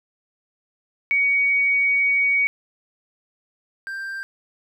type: tone pair in turn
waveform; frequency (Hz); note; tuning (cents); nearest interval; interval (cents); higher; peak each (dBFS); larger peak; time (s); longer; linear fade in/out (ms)
sine / triangle; 2247 / 1578.3; C#7 / G6; +23 / +11; tritone; 612; first; -16 / -26; first; 1.11-2.47 / 3.87-4.23; first; 0
effects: none